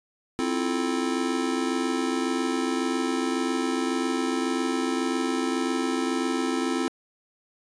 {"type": "chord", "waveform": "square", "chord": "F major seventh", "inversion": "second", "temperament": "just", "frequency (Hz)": [261.9, 327.4, 349.2, 436.5], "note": ["C4", "E4", "F4", "A4"], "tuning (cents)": [2, -12, 0, -14], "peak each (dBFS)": [-28, -31, -32, -34], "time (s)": [0.39, 6.88], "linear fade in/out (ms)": 0, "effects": ["resampled to 22050 Hz"]}